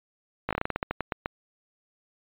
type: slowing click train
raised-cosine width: 0.5 ms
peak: -12 dBFS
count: 14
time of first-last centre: 0.49-1.259 s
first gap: 17 ms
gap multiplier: 1.19
effects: resampled to 8000 Hz